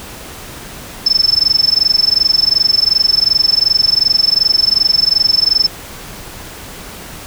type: tone with amplitude modulation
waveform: sine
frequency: 5274 Hz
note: E8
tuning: in tune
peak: -5 dBFS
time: 1.06-5.67 s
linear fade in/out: 5 ms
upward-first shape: sine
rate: 22.7 Hz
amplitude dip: 100%
effects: pink hiss -31 dBFS RMS until 7.26 s